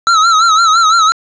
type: tone with vibrato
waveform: square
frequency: 1318.5 Hz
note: E6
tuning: in tune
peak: -7 dBFS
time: 0.07-1.12 s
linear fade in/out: 0 ms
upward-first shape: sine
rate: 5.9 Hz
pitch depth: 85 cents each way
effects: resampled to 16000 Hz + 7-bit